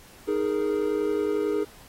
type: chord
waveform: triangle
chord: D# suspended fourth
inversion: none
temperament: equal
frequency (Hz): 311.1 / 415.3 / 466.2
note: D#4 / G#4 / A#4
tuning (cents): 0 / 0 / 0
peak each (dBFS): -27 / -23 / -28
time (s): 0.27-1.65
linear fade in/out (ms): 20
effects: pink hiss -51 dBFS RMS until 1.88 s + AAC 48 kbps